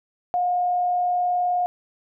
sine tone with frequency modulation, 716 Hz, F5, 43 cents sharp, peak -19 dBFS, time 0.34-1.66 s, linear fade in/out 0 ms, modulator 39.3 Hz, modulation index 0.22, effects none

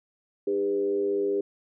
sine tone with frequency modulation, 401.2 Hz, G4, 40 cents sharp, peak -23 dBFS, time 0.47-1.41 s, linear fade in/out 5 ms, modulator 95.7 Hz, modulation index 0.66, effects none

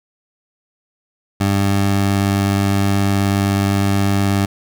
20% pulse tone, 99.1 Hz, G2, 19 cents sharp, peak -9 dBFS, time 1.4-4.46 s, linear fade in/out 10 ms, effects none

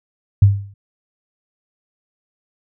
sine tone with exponential decay, 99.9 Hz, G2, 33 cents sharp, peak -3 dBFS, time 0.42-0.74 s, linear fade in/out 5 ms, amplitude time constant 69 ms, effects none

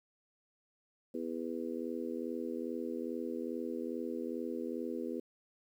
harmonic tone, 82.4 Hz, E2, in tune, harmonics 3 / 4 / 5 / 6, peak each -40 / -41 / -42 / -43 dBFS, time 1.14-5.2 s, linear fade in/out 5 ms, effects 11-bit

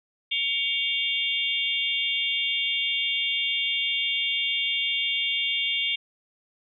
sine tone cluster, 2253 / 2802 / 3235 / 3560 Hz, C#7 / F7 / G#7 / A7, +28 / +5 / -46 / +20 cents, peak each -29 dBFS, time 0.31-5.96 s, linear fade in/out 10 ms, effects none

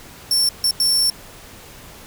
sawtooth tone bursts at uneven times, 5430 Hz, F8, 50 cents flat, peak -12 dBFS, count 3, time 0.31-0.49 / 0.64-0.71 / 0.8-1.1 s, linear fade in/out 2 ms, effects pink hiss -41 dBFS RMS until 2.06 s

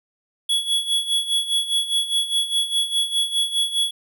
square tone with tremolo, 3370 Hz, G#7, 25 cents sharp, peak -17 dBFS, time 0.49-3.91 s, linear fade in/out 5 ms, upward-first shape sine, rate 4.9 Hz, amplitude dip 75%, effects none

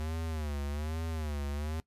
square tone with vibrato, 76.2 Hz, D#2, 36 cents flat, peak -34 dBFS, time 0-1.8 s, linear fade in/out 0 ms, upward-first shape sine, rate 1.2 Hz, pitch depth 120 cents each way, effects noise-tail reverb RT60 0.1 s tail -20 dB re dry + resampled to 32000 Hz

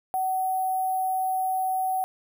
sine tone with sample-and-hold, 753 Hz, F#5, 30 cents sharp, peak -23 dBFS, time 0.14-2.04 s, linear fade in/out 0 ms, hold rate 11025 Hz, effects none

